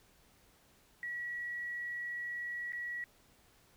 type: tone with dropouts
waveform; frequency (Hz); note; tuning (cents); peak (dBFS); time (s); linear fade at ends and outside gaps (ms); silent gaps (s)
sine; 1927; B6; -43; -37; 1.03-3.04; 1; 2.722-2.732
effects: pink hiss -66 dBFS RMS until 3.76 s